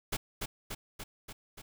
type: noise with echo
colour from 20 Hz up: pink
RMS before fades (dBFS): -33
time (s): 0.12-0.17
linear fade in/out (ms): 10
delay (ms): 290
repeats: 5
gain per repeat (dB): -3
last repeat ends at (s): 1.62
effects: none